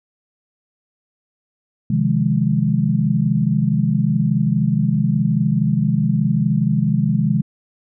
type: chord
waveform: sine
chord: F minor seventh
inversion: second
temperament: equal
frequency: 130.81 / 155.56 / 174.61 / 207.7 Hz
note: C3 / Eb3 / F3 / Ab3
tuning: 0 / 0 / 0 / 0 cents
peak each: -20 / -19 / -22 / -19 dBFS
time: 1.9-7.42 s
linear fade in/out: 5 ms
effects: none